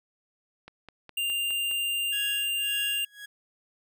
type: click train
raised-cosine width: 0.3 ms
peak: -28 dBFS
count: 6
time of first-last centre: 0.68-1.713 s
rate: 4.84 Hz
type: tone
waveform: square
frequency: 2794 Hz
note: F7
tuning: in tune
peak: -27 dBFS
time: 1.17-3.05 s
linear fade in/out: 5 ms
type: tone with tremolo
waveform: 30% pulse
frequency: 1661.2 Hz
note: G#6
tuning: in tune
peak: -31 dBFS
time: 2.12-3.26 s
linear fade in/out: 10 ms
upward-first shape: sine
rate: 1.8 Hz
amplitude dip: 95%
effects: none